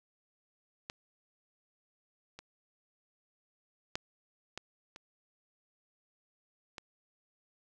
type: clicks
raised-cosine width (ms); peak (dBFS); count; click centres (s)
0.2; -22 / -29 / -16 / -22 / -30 / -25; 6; 0.899 / 2.39 / 3.955 / 4.576 / 4.961 / 6.782
effects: none